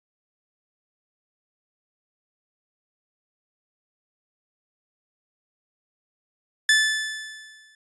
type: tone with exponential decay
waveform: sawtooth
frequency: 1745 Hz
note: A6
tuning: 15 cents flat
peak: -10 dBFS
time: 6.69-7.75 s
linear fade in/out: 2 ms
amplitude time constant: 230 ms
effects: resampled to 22050 Hz